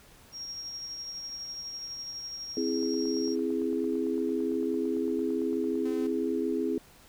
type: tone with tremolo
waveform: sine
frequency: 5588 Hz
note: F8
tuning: in tune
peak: -35 dBFS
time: 0.32-3.36 s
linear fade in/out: 50 ms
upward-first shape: sine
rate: 12 Hz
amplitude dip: 30%
type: chord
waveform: sine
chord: C augmented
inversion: none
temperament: equal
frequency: 261.6 / 329.6 / 415.3 Hz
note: C4 / E4 / G#4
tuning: 0 / 0 / 0 cents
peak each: -31 / -31 / -31 dBFS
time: 2.57-6.78 s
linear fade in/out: 2 ms
type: click train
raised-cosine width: 1 ms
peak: -37 dBFS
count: 27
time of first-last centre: 2.83-5.755 s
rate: 8.89 Hz
type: tone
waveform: sawtooth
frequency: 256.6 Hz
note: C4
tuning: 34 cents flat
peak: -38 dBFS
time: 5.85-6.07 s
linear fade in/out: 5 ms
effects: pink hiss -56 dBFS RMS until 7.08 s